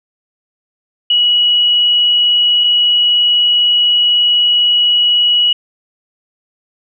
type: tone pair in turn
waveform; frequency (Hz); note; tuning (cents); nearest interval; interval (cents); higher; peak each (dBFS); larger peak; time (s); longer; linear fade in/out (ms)
sine; 2921 / 2921; F#7 / F#7; -23 / -23; unison; 0; neither; -8; neither; 1.1-2.64 / 2.64-5.53; second; 5
effects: none